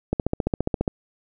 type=click train; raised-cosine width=2 ms; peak=-8 dBFS; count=12; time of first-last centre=0.13-0.878 s; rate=14.7 Hz; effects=none